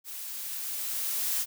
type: noise with level ramp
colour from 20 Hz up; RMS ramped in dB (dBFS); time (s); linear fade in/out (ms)
blue; -40 to -28; 0.04-1.46; 50
effects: none